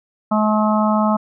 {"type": "harmonic tone", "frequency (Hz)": 213.9, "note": "A3", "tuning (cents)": -49, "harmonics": [1, 3, 4, 5, 6], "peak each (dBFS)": [-16, -21, -22, -23, -24], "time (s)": [0.31, 1.17], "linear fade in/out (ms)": 10, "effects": []}